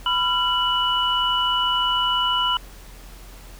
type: tone cluster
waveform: sine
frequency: 995 / 1373 / 2954 Hz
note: B5 / F6 / F#7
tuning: +13 / -30 / -3 cents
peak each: -23 / -25 / -21 dBFS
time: 0.06-2.57 s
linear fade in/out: 2 ms
effects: added 43 Hz sine -40 dBFS peak until 3.59 s + pink hiss -46 dBFS RMS until 3.59 s